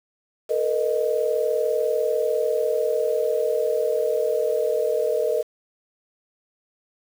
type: tone cluster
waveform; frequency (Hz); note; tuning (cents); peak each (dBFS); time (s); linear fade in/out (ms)
sine; 445 / 485.1 / 619; A4 / B4 / D#5; +20 / -31 / -9; -24; 0.49-5.43; 20
effects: 7-bit